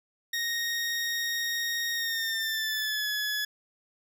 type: tone with pitch glide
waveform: 20% pulse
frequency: 1864.7 to 1700.1 Hz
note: A#6 to G#6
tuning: 0 to +40 cents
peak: -23 dBFS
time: 0.33-3.45 s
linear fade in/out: 5 ms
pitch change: -160 cents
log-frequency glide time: 1.94-3.08 s
effects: none